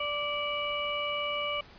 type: harmonic tone with a mistuned harmonic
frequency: 586 Hz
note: D5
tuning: 4 cents flat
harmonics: 1 / 2 / 4 / 5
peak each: -35 / -35 / -35 / -35 dBFS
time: 0-1.61 s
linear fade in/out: 5 ms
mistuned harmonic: 4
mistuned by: -26 cents
effects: pink hiss -53 dBFS RMS until 1.78 s + resampled to 11025 Hz